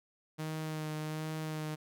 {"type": "tone with vibrato", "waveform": "sawtooth", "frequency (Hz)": 155.56, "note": "D#3", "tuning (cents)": 0, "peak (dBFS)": -32, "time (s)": [0.38, 1.76], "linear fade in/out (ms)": 20, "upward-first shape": "sine", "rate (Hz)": 1.3, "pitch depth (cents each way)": 18, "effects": []}